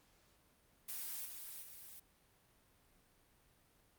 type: noise with echo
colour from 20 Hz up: blue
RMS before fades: -44 dBFS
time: 0.88-1.26 s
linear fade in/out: 10 ms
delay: 370 ms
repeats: 2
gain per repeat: -5 dB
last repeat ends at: 2 s
effects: pink hiss -71 dBFS RMS until 3.98 s + Opus 48 kbps